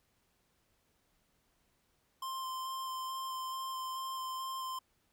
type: tone with vibrato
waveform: square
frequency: 1046.5 Hz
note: C6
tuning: in tune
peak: -38 dBFS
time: 2.22-4.79 s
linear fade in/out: 5 ms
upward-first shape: square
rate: 2.3 Hz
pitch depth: 9 cents each way
effects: pink hiss -75 dBFS RMS until 5.12 s